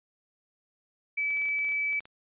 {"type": "tone", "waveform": "sine", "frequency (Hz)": 2300, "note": "D7", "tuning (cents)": -37, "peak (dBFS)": -26, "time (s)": [1.17, 2], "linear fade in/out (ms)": 10}
{"type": "clicks", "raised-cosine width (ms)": 0.2, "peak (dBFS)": -31, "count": 12, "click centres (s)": [1.306, 1.372, 1.418, 1.456, 1.487, 1.589, 1.647, 1.69, 1.721, 1.929, 2.005, 2.055]}
{"effects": ["resampled to 8000 Hz"]}